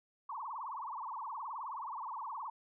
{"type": "tone with vibrato", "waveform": "sine", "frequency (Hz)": 1004, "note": "B5", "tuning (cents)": 28, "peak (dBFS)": -39, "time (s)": [0.29, 2.5], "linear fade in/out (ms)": 5, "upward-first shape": "triangle", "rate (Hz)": 19, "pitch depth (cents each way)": 290, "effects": []}